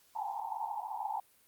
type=band-pass noise; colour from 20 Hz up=white; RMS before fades=-38 dBFS; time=0.15-1.2 s; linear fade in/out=5 ms; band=790 to 910 Hz; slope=96 dB/octave; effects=white hiss -66 dBFS RMS until 1.47 s + Opus 48 kbps